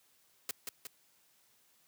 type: noise with echo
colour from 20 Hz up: white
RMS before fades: -36 dBFS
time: 0.49-0.51 s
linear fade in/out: 2 ms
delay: 180 ms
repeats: 2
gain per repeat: -4 dB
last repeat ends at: 0.87 s
effects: white hiss -69 dBFS RMS until 1.87 s + high-pass 80 Hz 12 dB/octave